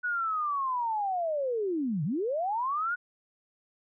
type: linear two-way sweep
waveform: sine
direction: down then up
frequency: 1480 to 136.9 to 1480 Hz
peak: -27 dBFS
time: 0.03-2.96 s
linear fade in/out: 20 ms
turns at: 2.04 s
effects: none